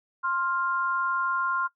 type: tone pair together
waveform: sine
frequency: 1056.2 / 1396.9 Hz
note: C6 / F6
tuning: +16 / 0 cents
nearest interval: perfect fourth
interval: 484 cents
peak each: -27 dBFS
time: 0.23-1.68 s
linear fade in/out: 20 ms
effects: noise-tail reverb RT60 0.1 s tail -18 dB re dry